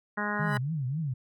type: harmonic tone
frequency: 207.7 Hz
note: G#3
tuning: in tune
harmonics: 1 / 2 / 3 / 4 / 5 / 6 / 7 / 8 / 9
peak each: -34 / -40 / -40 / -38 / -36 / -40 / -35 / -37 / -37 dBFS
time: 0.17-0.58 s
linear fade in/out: 10 ms
type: tone with exponential growth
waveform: 15% pulse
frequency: 989 Hz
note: B5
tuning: 2 cents sharp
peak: -29 dBFS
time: 0.34-0.57 s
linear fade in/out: 0 ms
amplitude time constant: 48 ms
type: tone with vibrato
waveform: sine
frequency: 142.8 Hz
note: D3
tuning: 48 cents flat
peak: -28 dBFS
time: 0.39-1.14 s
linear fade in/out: 10 ms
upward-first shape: triangle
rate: 3.7 Hz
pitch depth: 280 cents each way
effects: none